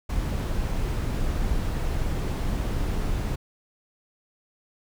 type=noise; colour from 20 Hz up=brown; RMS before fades=-26 dBFS; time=0.09-3.36 s; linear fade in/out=10 ms; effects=none